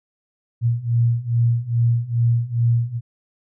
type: beating tone pair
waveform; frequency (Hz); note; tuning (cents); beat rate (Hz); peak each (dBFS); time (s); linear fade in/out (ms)
sine; 116.54 / 118.94; A#2 / A#2; 0 / +35; 2.4; -20 / -18; 0.61-3.01; 50
effects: none